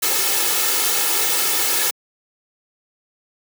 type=noise with comb filter; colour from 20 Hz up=white; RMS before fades=-19 dBFS; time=0.02-1.91 s; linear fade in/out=10 ms; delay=2.3 ms; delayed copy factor=+0.8; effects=high-pass 200 Hz 12 dB/octave